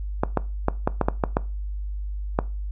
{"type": "clicks", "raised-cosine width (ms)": 1, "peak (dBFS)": -5, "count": 9, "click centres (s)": [0.235, 0.373, 0.684, 0.875, 1.013, 1.085, 1.238, 1.369, 2.389], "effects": ["noise-tail reverb RT60 0.3 s tail -19 dB re dry", "added 50 Hz sine -27 dBFS peak until 2.71 s"]}